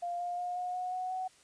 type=tone with pitch steps; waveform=sine; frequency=698.5 / 706.2 / 714 / 721.9 / 729.8 / 737.9 / 746 Hz; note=F5 / F5 / F5 / F#5 / F#5 / F#5 / F#5; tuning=0 / +19 / +38 / -43 / -24 / -5 / +14 cents; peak=-33 dBFS; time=0.02-1.28 s; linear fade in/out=10 ms; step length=180 ms; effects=white hiss -62 dBFS RMS until 1.43 s + resampled to 22050 Hz